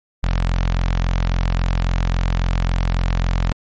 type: tone with notch filter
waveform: sawtooth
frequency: 43.65 Hz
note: F1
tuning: in tune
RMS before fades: -18 dBFS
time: 0.23-3.52 s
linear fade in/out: 0 ms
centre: 360 Hz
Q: 0.77
effects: low-pass 5000 Hz 12 dB/octave + MP3 32 kbps